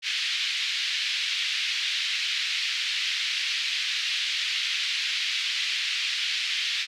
white band-pass noise, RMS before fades -28 dBFS, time 0.02-6.87 s, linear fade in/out 50 ms, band 2100 to 4100 Hz, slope 24 dB/octave, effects none

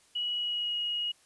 sine tone with pitch glide, 2921 to 2889 Hz, F#7 to F#7, -23 to -42 cents, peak -29 dBFS, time 0.15-1.12 s, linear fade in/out 10 ms, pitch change -19 cents, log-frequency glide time 0.33-0.77 s, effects white hiss -63 dBFS RMS until 1.25 s + resampled to 24000 Hz

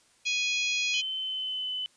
harmonic tone, 830.6 Hz, G#5, in tune, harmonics 3 / 4 / 5 / 6 / 7 / 8, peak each -28 / -32 / -36 / -39 / -41 / -39 dBFS, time 0.25-1.02 s, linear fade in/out 20 ms
sine tone with pitch glide, 3067 to 3016 Hz, G7 to F#7, -38 to +32 cents, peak -30 dBFS, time 0.94-1.86 s, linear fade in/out 0 ms, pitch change -30 cents, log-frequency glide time 1.17-1.72 s
effects white hiss -63 dBFS RMS until 1.96 s + resampled to 22050 Hz

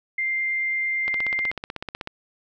sine tone, 2097 Hz, C7, 3 cents sharp, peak -22 dBFS, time 0.18-1.51 s, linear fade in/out 5 ms
click train, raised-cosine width 0.3 ms, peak -15 dBFS, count 17, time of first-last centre 1.08-2.074 s, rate 16.1 Hz
effects none

